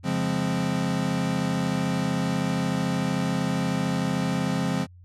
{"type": "chord", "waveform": "square", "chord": "Db major seventh", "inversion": "none", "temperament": "equal", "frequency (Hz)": [138.59, 174.61, 207.7, 261.6], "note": ["Db3", "F3", "Ab3", "C4"], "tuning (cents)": [0, 0, 0, 0], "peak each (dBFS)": [-31, -28, -31, -30], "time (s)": [0.03, 4.87], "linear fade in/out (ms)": 50, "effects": ["added 89 Hz sine -46 dBFS peak until 5.04 s", "low-pass 9000 Hz 12 dB/octave"]}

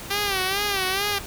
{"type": "tone with vibrato", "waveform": "5% pulse", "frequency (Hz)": 392, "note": "G4", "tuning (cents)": 0, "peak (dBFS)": -11, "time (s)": [0.1, 1.19], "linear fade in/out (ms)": 10, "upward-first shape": "sine", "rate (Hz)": 2.3, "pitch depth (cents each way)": 94, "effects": ["pink hiss -37 dBFS RMS until 1.26 s"]}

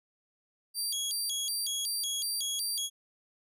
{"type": "tone with vibrato", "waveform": "20% pulse", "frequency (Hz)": 3951, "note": "B7", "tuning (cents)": 0, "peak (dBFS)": -25, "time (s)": [0.74, 2.9], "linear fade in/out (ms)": 50, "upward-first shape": "square", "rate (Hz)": 2.7, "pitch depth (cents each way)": 300, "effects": []}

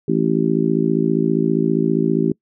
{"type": "harmonic tone", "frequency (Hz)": 55, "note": "A1", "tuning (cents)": 0, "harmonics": [3, 4, 5, 6, 7], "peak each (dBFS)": [-21, -21, -21, -21, -21], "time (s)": [0.08, 2.32], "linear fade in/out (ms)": 5, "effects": ["noise-tail reverb RT60 0.1 s tail -25 dB re dry"]}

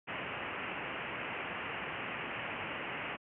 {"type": "low-pass noise", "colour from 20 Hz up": "white", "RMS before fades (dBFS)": -40, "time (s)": [0.07, 3.17], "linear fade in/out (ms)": 20, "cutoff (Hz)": 2900, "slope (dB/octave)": 96, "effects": ["high-pass 100 Hz 12 dB/octave"]}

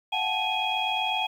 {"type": "tone cluster", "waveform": "sine", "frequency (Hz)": [716, 756, 864, 2495, 3297], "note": ["F5", "F#5", "A5", "D#7", "G#7"], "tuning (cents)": [43, 37, -32, 4, -13], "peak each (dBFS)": [-35, -30, -30, -30, -29], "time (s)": [0.12, 1.27], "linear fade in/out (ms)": 10, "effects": ["tanh soft clip ceiling -15 dBFS", "9-bit"]}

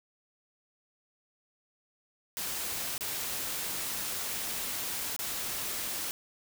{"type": "noise with dropouts", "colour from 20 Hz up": "white", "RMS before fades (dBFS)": -35, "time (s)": [2.37, 6.11], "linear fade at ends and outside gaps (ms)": 0, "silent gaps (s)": [[2.979, 3.008], [5.164, 5.191]], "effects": []}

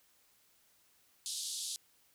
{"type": "band-pass noise", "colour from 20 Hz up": "pink", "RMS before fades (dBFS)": -40, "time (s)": [1.26, 1.76], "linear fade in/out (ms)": 0, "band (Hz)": [3500, 11000], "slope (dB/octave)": 48, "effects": ["white hiss -69 dBFS RMS until 2.14 s"]}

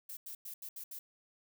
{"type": "noise bursts at uneven times", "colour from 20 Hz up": "violet", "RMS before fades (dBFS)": -45, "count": 6, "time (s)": [[0.09, 0.17], [0.26, 0.35], [0.45, 0.54], [0.62, 0.69], [0.76, 0.84], [0.91, 0.99]], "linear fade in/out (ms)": 5, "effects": []}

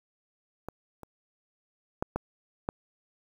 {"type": "clicks", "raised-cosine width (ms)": 1, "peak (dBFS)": [-22, -29, -14, -15, -15], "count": 5, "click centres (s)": [0.686, 1.033, 2.025, 2.16, 2.689], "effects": ["8-bit"]}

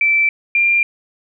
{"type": "tone pair in turn", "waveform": "sine", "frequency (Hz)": [2330, 2387], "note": ["D7", "D7"], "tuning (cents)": [-14, 28], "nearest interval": "unison", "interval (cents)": 42, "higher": "second", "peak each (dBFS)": -11, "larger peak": "neither", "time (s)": [[0.01, 0.29], [0.55, 0.83]], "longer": "neither", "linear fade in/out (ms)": 2, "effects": []}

